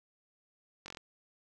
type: slowing click train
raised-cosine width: 0.2 ms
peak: -27 dBFS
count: 6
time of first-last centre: 0.86-0.971 s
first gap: 21 ms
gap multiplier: 1.03
effects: none